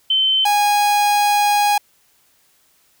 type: tone pair in turn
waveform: sine / 45% pulse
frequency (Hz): 3080 / 824.8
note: G7 / G#5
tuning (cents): -31 / -12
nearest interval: octave + major seventh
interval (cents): 2281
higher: first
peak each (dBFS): -13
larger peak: neither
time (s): 0.1-0.45 / 0.45-1.78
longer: second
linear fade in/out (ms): 5
effects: white hiss -58 dBFS RMS until 3 s